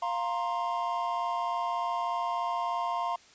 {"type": "chord", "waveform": "triangle", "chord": "F suspended fourth", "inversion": "none", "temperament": "equal with one note detuned", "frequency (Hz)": [698.5, 932.3, 1055.6], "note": ["F5", "Bb5", "C6"], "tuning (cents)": [0, 0, 15], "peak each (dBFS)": -31, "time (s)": [0.02, 3.16], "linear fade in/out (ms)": 5, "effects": ["white hiss -57 dBFS RMS until 3.34 s", "resampled to 16000 Hz"]}